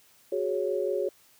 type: chord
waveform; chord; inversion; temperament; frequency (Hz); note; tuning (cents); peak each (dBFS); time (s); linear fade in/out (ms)
sine; F# suspended second; none; equal; 370 / 415.3 / 554.4; F#4 / G#4 / C#5; 0 / 0 / 0; -30; 0.32-1.09; 5
effects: white hiss -60 dBFS RMS until 1.39 s + high-pass 60 Hz 12 dB/octave